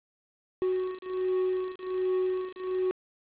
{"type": "beating tone pair", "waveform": "triangle", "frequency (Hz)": [370, 371.3], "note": ["F#4", "F#4"], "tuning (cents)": [0, 6], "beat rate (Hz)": 1.3, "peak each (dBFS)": -28, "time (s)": [0.62, 2.91], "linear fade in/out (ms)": 0, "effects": ["resampled to 8000 Hz", "8-bit"]}